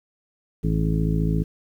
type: harmonic tone with a mistuned harmonic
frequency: 54.4 Hz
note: A1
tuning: 19 cents flat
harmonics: 1 / 2 / 3 / 4 / 5 / 6 / 8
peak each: -24 / -29 / -22 / -32 / -30 / -34 / -33 dBFS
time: 0.63-1.44 s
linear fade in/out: 20 ms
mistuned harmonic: 8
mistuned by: -45 cents
effects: 9-bit